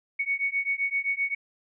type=beating tone pair; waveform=sine; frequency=2222 / 2229.7 Hz; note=C#7 / C#7; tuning=+4 / +10 cents; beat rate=7.7 Hz; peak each=-28 dBFS; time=0.19-1.35 s; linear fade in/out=10 ms; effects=none